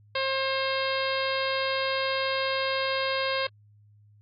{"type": "harmonic tone with a mistuned harmonic", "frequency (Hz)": 534, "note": "C5", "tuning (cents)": 35, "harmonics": [1, 2, 3, 4, 5, 6, 7, 8, 9], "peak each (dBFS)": [-29, -32, -34, -35, -36, -37, -37, -38, -39], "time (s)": [0.15, 3.47], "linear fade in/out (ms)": 5, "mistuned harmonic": 8, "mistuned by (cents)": -26, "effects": ["added 104 Hz sine -54 dBFS peak until 4.21 s", "AAC 48 kbps"]}